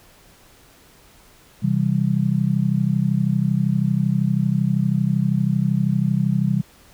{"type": "chord", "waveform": "sine", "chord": "C major", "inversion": "none", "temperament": "just", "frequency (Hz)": [130.81, 163.52, 196.22], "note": ["C3", "E3", "G3"], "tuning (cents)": [0, -14, 2], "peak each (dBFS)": -21, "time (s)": [1.62, 6.62], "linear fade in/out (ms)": 20, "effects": ["pink hiss -51 dBFS RMS until 6.93 s"]}